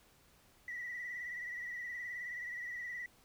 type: tone with vibrato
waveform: sine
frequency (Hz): 1946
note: B6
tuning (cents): -26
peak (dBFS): -39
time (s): 0.68-3.06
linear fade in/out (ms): 2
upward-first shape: triangle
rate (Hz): 19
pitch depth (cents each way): 62
effects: tanh soft clip ceiling -35 dBFS + pink hiss -66 dBFS RMS until 3.24 s